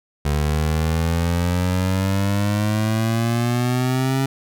25% pulse exponential sweep, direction up, 72.7 to 135.6 Hz, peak -14 dBFS, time 0.25-4.26 s, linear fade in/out 5 ms, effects none

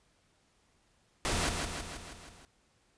pink noise with echo, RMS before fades -31 dBFS, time 1.25-1.49 s, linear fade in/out 0 ms, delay 160 ms, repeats 6, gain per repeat -4 dB, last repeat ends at 2.45 s, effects pink hiss -70 dBFS RMS until 2.97 s + resampled to 22050 Hz

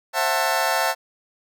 25% pulse chord, F# half-diminished seventh, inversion second, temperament just, 532.8 / 666 / 740 / 888 Hz, C5 / E5 / F#5 / A5, +31 / +18 / 0 / +16 cents, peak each -24 / -21 / -22 / -20 dBFS, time 0.13-0.95 s, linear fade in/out 50 ms, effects none

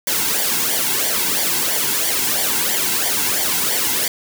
white noise with flanger, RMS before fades -19 dBFS, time 0.07-4.08 s, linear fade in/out 2 ms, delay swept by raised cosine 0.75 to 1.7 ms, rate 3 Hz, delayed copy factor -0.75, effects none

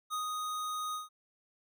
square tone with ADSR envelope, 1244.5 Hz, D#6, in tune, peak -33 dBFS, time 0.1-1.09 s, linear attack 35 ms, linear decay 120 ms, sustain -2 dB, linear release 150 ms, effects none

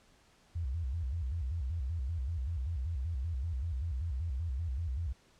sine tone with vibrato, 73.42 Hz, D2, in tune, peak -32 dBFS, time 0.55-5.13 s, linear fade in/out 10 ms, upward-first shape square, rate 5.2 Hz, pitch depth 240 cents each way, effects pink hiss -65 dBFS RMS until 5.39 s + low-pass 8000 Hz 12 dB/octave

